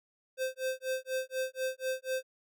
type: tone with tremolo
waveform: square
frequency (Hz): 520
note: C5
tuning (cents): -11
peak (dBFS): -30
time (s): 0.37-2.23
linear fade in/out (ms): 50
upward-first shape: sine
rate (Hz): 4.1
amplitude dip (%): 100
effects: none